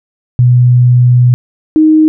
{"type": "tone pair in turn", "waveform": "sine", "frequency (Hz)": [123.47, 312], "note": ["B2", "D#4"], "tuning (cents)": [0, 5], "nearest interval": "octave + major third", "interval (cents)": 1605, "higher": "second", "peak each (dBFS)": -3, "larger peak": "neither", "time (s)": [[0.39, 1.34], [1.76, 2.08]], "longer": "first", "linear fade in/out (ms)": 0, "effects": []}